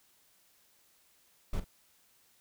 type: noise with echo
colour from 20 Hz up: brown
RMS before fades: -31 dBFS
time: 1.53-1.6 s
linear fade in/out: 5 ms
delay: 43 ms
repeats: 1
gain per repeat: -13 dB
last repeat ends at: 1.643 s
effects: white hiss -67 dBFS RMS until 2.4 s